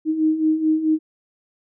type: beating tone pair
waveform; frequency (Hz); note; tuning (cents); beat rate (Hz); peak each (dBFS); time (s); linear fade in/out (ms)
sine; 310.2 / 314.8; D#4 / D#4; -5 / +20; 4.6; -23 / -17; 0.05-0.99; 50
effects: none